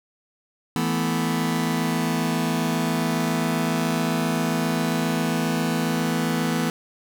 sawtooth chord, E suspended fourth, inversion none, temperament just, 164.81 / 219.8 / 247.2 Hz, E3 / A3 / B3, 0 / -2 / +2 cents, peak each -21 / -23 / -21 dBFS, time 0.76-6.7 s, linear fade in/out 0 ms, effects none

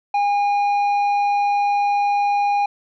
sine tone with tanh clipping, 814 Hz, G#5, 35 cents flat, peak -17 dBFS, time 0.14-2.66 s, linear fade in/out 5 ms, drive 7 dB, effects none

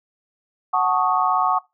sine chord, D# half-diminished seventh, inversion first, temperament equal, 740 / 880 / 1108.7 / 1244.5 Hz, F#5 / A5 / C#6 / D#6, 0 / 0 / 0 / 0 cents, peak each -21 / -24 / -20 / -24 dBFS, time 0.73-1.59 s, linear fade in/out 10 ms, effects noise-tail reverb RT60 0.2 s tail -21 dB re dry

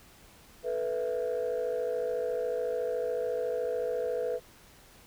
sine chord, A suspended second, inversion none, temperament equal, 440 / 493.9 / 659.3 Hz, A4 / B4 / E5, 0 / 0 / 0 cents, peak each -33 / -29 / -35 dBFS, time 0.63-4.4 s, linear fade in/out 50 ms, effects tanh soft clip ceiling -24 dBFS + pink hiss -56 dBFS RMS until 5.06 s

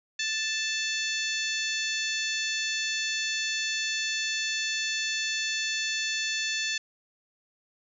harmonic tone with a mistuned harmonic, 880 Hz, A5, in tune, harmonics 2 / 3 / 4 / 5 / 6 / 7 / 8, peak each -33 / -33 / -34 / -35 / -41 / -37 / -40 dBFS, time 0.19-6.78 s, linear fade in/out 5 ms, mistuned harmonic 6, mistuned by +17 cents, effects none

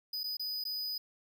square tone with dropouts, 4978 Hz, D#8, in tune, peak -35 dBFS, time 0.13-0.98 s, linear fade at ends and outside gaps 5 ms, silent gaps 0.234-0.24 / 0.37-0.395 / 0.64-0.651 s, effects none

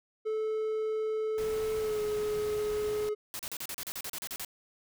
triangle tone with pitch glide, 435.6 to 422.7 Hz, A4 to G#4, -17 to +31 cents, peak -27 dBFS, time 0.25-3.15 s, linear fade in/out 20 ms, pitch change -52 cents, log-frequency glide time 1.79-2.02 s
pink noise, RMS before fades -44 dBFS, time 1.38-3.09 s, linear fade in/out 0 ms
white noise bursts, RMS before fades -38 dBFS, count 13, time 3.34-4.448 s, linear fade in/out 0 ms, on 52 ms, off 36 ms
effects none

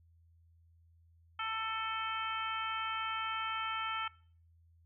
harmonic tone with a mistuned harmonic, 443.6 Hz, A4, 14 cents sharp, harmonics 2 / 3 / 4 / 5 / 6 / 7, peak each -43 / -37 / -47 / -45 / -45 / -43 dBFS, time 1.39-4.08 s, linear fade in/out 5 ms, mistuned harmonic 6, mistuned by -44 cents, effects noise-tail reverb RT60 0.5 s tail -22 dB re dry + added 83 Hz sine -62 dBFS peak until 4.85 s

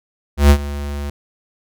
square tone with ADSR envelope, 71.7 Hz, D2, 41 cents flat, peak -5 dBFS, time 0.37-1.1 s, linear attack 130 ms, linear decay 73 ms, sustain -18 dB, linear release 4 ms, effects none

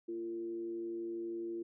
sine tone with frequency modulation, 343.6 Hz, F4, 28 cents flat, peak -37 dBFS, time 0.08-1.63 s, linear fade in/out 10 ms, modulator 112 Hz, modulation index 0.33, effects none

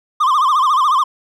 triangle tone with vibrato, 1123 Hz, C#6, 22 cents sharp, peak -9 dBFS, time 0.2-1.04 s, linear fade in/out 10 ms, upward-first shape sine, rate 14 Hz, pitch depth 170 cents each way, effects none

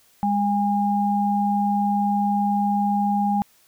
sine tone pair together, 203.6 / 814 Hz, G#3 / G#5, -34 / -35 cents, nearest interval 2 octaves, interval 2399 cents, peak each -21 dBFS, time 0.23-3.42 s, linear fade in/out 0 ms, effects white hiss -58 dBFS RMS until 3.67 s

